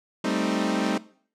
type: chord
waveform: sawtooth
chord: A half-diminished seventh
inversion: third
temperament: equal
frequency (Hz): 196 / 220 / 261.6 / 311.1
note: G3 / A3 / C4 / Eb4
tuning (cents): 0 / 0 / 0 / 0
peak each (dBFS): -25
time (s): 0.24-0.98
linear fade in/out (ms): 5
effects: noise-tail reverb RT60 0.5 s tail -19 dB re dry + low-pass 7000 Hz 12 dB/octave